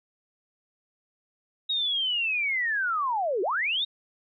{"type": "linear two-way sweep", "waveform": "sine", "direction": "down then up", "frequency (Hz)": [3800, 349.2, 3800], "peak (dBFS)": -24, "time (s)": [1.69, 3.85], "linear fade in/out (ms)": 10, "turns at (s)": 3.42, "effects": []}